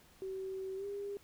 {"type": "tone with pitch glide", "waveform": "sine", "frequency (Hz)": [381.3, 403], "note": ["G4", "G4"], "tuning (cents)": [-48, 48], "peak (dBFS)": -38, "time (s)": [0.22, 1.17], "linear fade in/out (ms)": 0, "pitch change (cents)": 96, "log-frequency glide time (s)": [0.76, 0.86], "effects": ["pink hiss -63 dBFS RMS until 1.23 s"]}